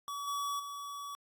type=tone with level steps; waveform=square; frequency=1138 Hz; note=C#6; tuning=45 cents sharp; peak=-38 / -34 / -41 dBFS; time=0.08-1.15 s; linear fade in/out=0 ms; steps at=0.27 / 0.59 s; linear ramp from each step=10 ms; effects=AAC 64 kbps